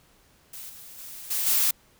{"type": "noise with level steps", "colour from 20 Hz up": "blue", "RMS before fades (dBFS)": [-40, -45, -41, -27, -22], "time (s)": [0.53, 1.71], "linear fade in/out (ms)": 5, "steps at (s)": [0.69, 0.98, 1.3, 1.46], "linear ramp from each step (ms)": 10, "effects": ["pink hiss -60 dBFS RMS until 1.99 s"]}